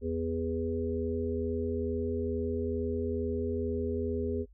harmonic tone with a mistuned harmonic, 82.3 Hz, E2, 2 cents flat, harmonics 1 / 3 / 5 / 6, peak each -35 / -35 / -33 / -39 dBFS, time 0.01-4.46 s, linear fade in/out 50 ms, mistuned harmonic 1, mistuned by +15 cents, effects noise-tail reverb RT60 0.1 s tail -26 dB re dry + added 50 Hz sine -54 dBFS peak until 4.53 s

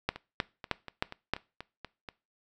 two click trains, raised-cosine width 0.3 ms, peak -11 / -24 dBFS, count 5 / 9, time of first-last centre 0.09-1.336 / 0.16-2.088 s, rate 3.21 / 4.15 Hz, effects noise-tail reverb RT60 0.3 s tail -21 dB re dry

